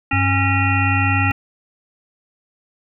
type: harmonic tone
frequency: 273.2 Hz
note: C#4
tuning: 25 cents flat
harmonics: 1 / 3 / 5 / 7 / 9 / 10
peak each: -24 / -24 / -24 / -24 / -24 / -24 dBFS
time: 0.11-1.32 s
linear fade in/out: 5 ms
type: tone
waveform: sine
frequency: 97.3 Hz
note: G2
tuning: 12 cents flat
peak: -17 dBFS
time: 0.13-1.31 s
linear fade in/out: 0 ms
effects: none